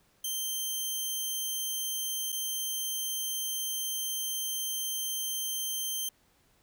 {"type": "tone with dropouts", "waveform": "10% pulse", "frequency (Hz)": 3136, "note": "G7", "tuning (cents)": 0, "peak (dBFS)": -23, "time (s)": [0.24, 6.09], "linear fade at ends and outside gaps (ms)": 5, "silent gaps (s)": [2.321, 2.325], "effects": ["pink hiss -67 dBFS RMS until 6.62 s"]}